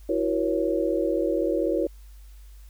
sine chord, F# dominant seventh, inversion third, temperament equal with one note detuned, 329.6 / 370 / 478.4 / 554.4 Hz, E4 / F#4 / A#4 / C#5, 0 / 0 / +45 / 0 cents, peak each -26 / -28 / -28 / -27 dBFS, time 0.09-1.87 s, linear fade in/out 5 ms, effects added 50 Hz sine -43 dBFS peak until 2.69 s + white hiss -60 dBFS RMS until 2.69 s

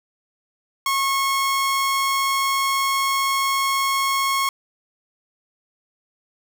sawtooth tone, 1091 Hz, C#6, 28 cents flat, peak -15 dBFS, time 0.86-4.49 s, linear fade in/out 2 ms, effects none

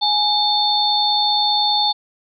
sine tone cluster, 836 / 3585 / 4385 Hz, G#5 / A7 / C#8, +11 / +32 / -20 cents, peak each -19 dBFS, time 0.01-1.93 s, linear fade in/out 20 ms, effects none

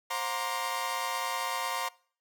sawtooth tone cluster, 531 / 717 / 936 / 1052 / 1168 Hz, C5 / F5 / A#5 / C6 / D6, +25 / +45 / +7 / +9 / -10 cents, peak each -38 / -36 / -31 / -32 / -36 dBFS, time 0.1-1.89 s, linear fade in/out 10 ms, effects noise-tail reverb RT60 0.5 s tail -23 dB re dry

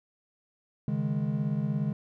triangle chord, C# suspended second, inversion none, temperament equal, 138.59 / 155.56 / 207.7 Hz, C#3 / D#3 / G#3, 0 / 0 / 0 cents, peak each -29 dBFS, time 0.88-1.93 s, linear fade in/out 2 ms, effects none

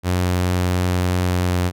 sawtooth tone with pitch glide, 90.3 to 89.68 Hz, F#2 to F2, -42 to +46 cents, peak -13 dBFS, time 0.03-1.72 s, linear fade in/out 50 ms, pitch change -12 cents, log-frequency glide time 1.27-1.37 s, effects none

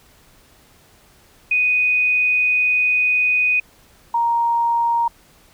sine tone pair in turn, 2489 / 935 Hz, D#7 / A#5, 0 / +5 cents, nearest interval octave + perfect fourth, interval 1695 cents, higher first, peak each -14 / -15 dBFS, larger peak first, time 1.51-3.6 / 4.14-5.08 s, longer first, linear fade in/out 5 ms, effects pink hiss -52 dBFS RMS until 5.53 s

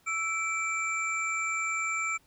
sine tone cluster, 1318 / 2322 / 7290 Hz, E6 / D7 / A#8, -1 / -20 / -40 cents, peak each -33 / -30 / -38 dBFS, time 0.06-2.18 s, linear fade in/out 20 ms, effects pink hiss -65 dBFS RMS until 2.26 s

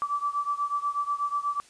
sine beating tone pair, 1156 / 1164.2 Hz, D6 / D6, -28 / -15 cents, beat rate 8.2 Hz, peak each -28 / -30 dBFS, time 0.02-1.6 s, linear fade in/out 0 ms, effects white hiss -55 dBFS RMS until 1.69 s + resampled to 22050 Hz

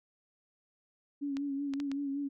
sine tone with vibrato, 280 Hz, C#4, 18 cents sharp, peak -32 dBFS, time 1.21-2.29 s, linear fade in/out 20 ms, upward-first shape sine, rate 5.3 Hz, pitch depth 41 cents each way
clicks, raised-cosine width 0.2 ms, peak -26 dBFS, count 4, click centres 1.369 / 1.737 / 1.801 / 1.916 s
effects none

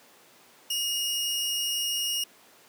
sawtooth tone pair together, 2862 / 5403 Hz, F7 / E8, +42 / +42 cents, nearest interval major seventh, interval 1100 cents, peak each -24 / -33 dBFS, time 0.7-2.24 s, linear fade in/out 5 ms, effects pink hiss -55 dBFS RMS until 2.68 s + high-pass 300 Hz 12 dB/octave

